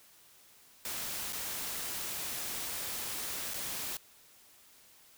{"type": "noise with dropouts", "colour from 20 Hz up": "white", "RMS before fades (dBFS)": -38, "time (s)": [0.85, 3.97], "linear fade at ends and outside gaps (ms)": 2, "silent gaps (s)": [[1.325, 1.33], [3.537, 3.541]], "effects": ["white hiss -60 dBFS RMS until 5.17 s"]}